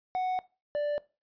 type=tone pair in turn; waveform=triangle; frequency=740 / 587.3 Hz; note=F#5 / D5; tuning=0 / 0 cents; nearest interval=major third; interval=400 cents; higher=first; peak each=-25 dBFS; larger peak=neither; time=0.15-0.39 / 0.75-0.98 s; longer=first; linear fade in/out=0 ms; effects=noise-tail reverb RT60 0.3 s tail -20 dB re dry + resampled to 11025 Hz